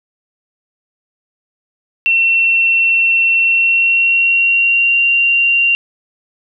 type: tone with pitch glide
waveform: sine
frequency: 2709 to 2766 Hz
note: E7 to F7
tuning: +47 to -17 cents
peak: -9 dBFS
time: 2.06-5.75 s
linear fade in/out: 0 ms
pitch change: +36 cents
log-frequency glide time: 3.37-4.99 s
effects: none